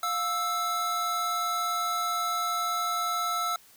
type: tone pair together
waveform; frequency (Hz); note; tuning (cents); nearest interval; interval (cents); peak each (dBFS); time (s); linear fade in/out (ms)
square; 708.4 / 1318.5; F5 / E6; +24 / 0; major seventh; 1076; -35 / -28; 0.03-3.56; 2
effects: white hiss -56 dBFS RMS until 3.76 s